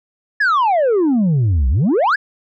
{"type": "exponential two-way sweep", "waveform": "sine", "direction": "down then up", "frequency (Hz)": [1760, 59.7, 1760], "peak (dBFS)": -9, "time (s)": [0.4, 2.16], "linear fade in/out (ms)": 10, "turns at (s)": 1.69, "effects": ["tanh soft clip ceiling -11 dBFS"]}